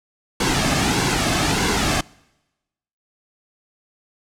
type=noise with flanger; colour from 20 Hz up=pink; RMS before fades=-19 dBFS; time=0.4-2.01 s; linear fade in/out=5 ms; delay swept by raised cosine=1.6 to 2.12 ms; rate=1.6 Hz; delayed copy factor=-0.55; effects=noise-tail reverb RT60 1.0 s tail -25 dB re dry + low-pass 8000 Hz 12 dB/octave